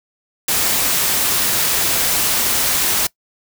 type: noise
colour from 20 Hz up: white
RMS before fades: -17 dBFS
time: 0.48-3.07 s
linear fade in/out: 5 ms
effects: noise-tail reverb RT60 0.1 s tail -22 dB re dry